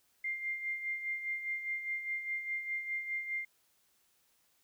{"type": "tone with tremolo", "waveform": "sine", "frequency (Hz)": 2100, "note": "C7", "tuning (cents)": 6, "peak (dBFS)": -32, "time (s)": [0.24, 3.45], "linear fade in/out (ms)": 5, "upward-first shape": "sine", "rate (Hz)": 4.9, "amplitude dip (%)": 60, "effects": ["white hiss -72 dBFS RMS until 4.63 s"]}